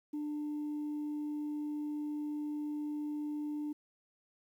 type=tone; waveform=sine; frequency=297.6 Hz; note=D4; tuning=23 cents sharp; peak=-33 dBFS; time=0.13-3.73 s; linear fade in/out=10 ms; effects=tanh soft clip ceiling -33 dBFS + 11-bit